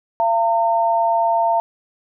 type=tone pair together; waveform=sine; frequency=681.7 / 910 Hz; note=F5 / A#5; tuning=-42 / -42 cents; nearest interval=perfect fourth; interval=500 cents; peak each=-17 dBFS; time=0.2-1.6 s; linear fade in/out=0 ms; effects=none

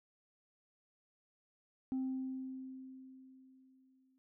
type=tone with exponential decay; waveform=sine; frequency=261.6 Hz; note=C4; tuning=in tune; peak=-31 dBFS; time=1.92-4.18 s; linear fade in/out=0 ms; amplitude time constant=490 ms; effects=tanh soft clip ceiling -32 dBFS

